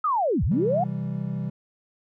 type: linear two-way sweep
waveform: sine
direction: down then up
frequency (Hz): 1298 to 51.91 to 756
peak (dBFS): -20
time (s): 0.04-0.84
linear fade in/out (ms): 5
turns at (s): 0.44
type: chord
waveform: triangle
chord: C major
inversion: none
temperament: equal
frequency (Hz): 130.81 / 164.81 / 196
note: C3 / E3 / G3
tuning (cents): 0 / 0 / 0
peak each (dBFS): -29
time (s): 0.51-1.5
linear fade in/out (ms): 5
effects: none